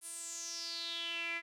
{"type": "tone with band-pass filter sweep", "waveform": "sawtooth", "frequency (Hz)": 336.7, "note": "E4", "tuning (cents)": 37, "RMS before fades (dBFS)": -41, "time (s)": [0.01, 1.42], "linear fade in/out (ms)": 50, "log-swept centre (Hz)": [10000, 2100], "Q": 6.6, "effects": []}